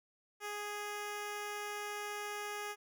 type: tone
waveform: 10% pulse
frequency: 414.6 Hz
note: G#4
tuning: 3 cents flat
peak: -31 dBFS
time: 0.4-2.76 s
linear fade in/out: 50 ms
effects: none